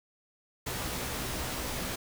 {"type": "noise with comb filter", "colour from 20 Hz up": "pink", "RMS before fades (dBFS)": -35, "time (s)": [0.66, 1.96], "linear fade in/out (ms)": 10, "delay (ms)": 16, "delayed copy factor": 0.55, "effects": []}